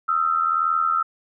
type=tone pair together; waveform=sine; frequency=1263 / 1344.7 Hz; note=D#6 / E6; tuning=+26 / +34 cents; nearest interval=minor second; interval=108 cents; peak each=-22 / -20 dBFS; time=0.08-1.03 s; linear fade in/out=10 ms; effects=none